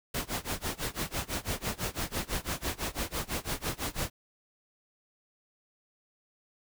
pink noise with tremolo, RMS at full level -31 dBFS, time 0.14-4.1 s, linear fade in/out 5 ms, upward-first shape sine, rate 6 Hz, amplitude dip 95%, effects none

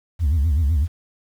sine tone with vibrato, 75.9 Hz, D#2, 42 cents flat, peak -13 dBFS, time 0.19-0.88 s, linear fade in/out 50 ms, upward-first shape sine, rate 7.9 Hz, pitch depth 200 cents each way, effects tanh soft clip ceiling -14 dBFS + 8-bit

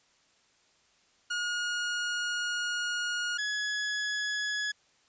sawtooth tone pair in turn, 1437 / 1688.3 Hz, F6 / G#6, +49 / +28 cents, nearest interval minor third, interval 279 cents, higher second, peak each -26 dBFS, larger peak neither, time 1.3-3.38 / 3.38-4.72 s, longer first, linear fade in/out 10 ms, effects white hiss -66 dBFS RMS until 5.08 s + resampled to 16000 Hz

